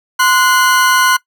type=tone pair together; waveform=40% pulse; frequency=1035.2 / 1464 Hz; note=C6 / F#6; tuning=-19 / -19 cents; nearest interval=tritone; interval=600 cents; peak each=-11 dBFS; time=0.19-1.17 s; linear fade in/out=10 ms; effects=noise-tail reverb RT60 0.1 s tail -20 dB re dry